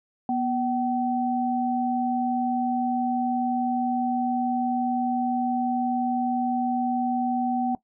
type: tone pair together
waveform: sine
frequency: 243.8 / 763 Hz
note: B3 / G5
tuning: -22 / -47 cents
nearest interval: octave + minor sixth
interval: 1975 cents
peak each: -25 dBFS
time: 0.29-7.75 s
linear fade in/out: 2 ms
effects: noise-tail reverb RT60 0.1 s tail -18 dB re dry